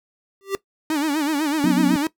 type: tone with exponential growth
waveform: square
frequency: 392 Hz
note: G4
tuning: in tune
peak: -18 dBFS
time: 0.41-0.55 s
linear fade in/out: 0 ms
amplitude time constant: 29 ms
type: tone with vibrato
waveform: 45% pulse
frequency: 299.2 Hz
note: D4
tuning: 32 cents sharp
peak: -19 dBFS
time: 0.9-2.07 s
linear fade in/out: 2 ms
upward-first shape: sine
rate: 8 Hz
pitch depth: 120 cents each way
type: chord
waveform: sine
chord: F# suspended fourth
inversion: none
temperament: equal with one note detuned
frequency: 183.61 / 246.9 / 277.2 Hz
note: F#3 / B3 / C#4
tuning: -13 / 0 / 0 cents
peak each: -20 dBFS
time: 1.64-1.96 s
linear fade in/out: 2 ms
effects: noise-tail reverb RT60 0.1 s tail -18 dB re dry